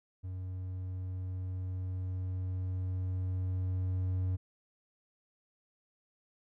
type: tone with level ramp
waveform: triangle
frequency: 92.5 Hz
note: F#2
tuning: in tune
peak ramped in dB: -35 to -27 dBFS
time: 0.23-4.37 s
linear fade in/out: 20 ms
effects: none